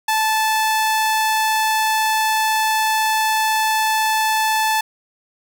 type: tone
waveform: sawtooth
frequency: 874 Hz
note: A5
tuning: 12 cents flat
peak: -12 dBFS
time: 0.08-4.81 s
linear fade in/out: 5 ms
effects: none